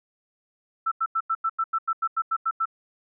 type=tone bursts; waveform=sine; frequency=1328 Hz; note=E6; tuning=12 cents sharp; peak=-21 dBFS; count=13; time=0.86-2.656 s; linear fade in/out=10 ms; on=56 ms; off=89 ms; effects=none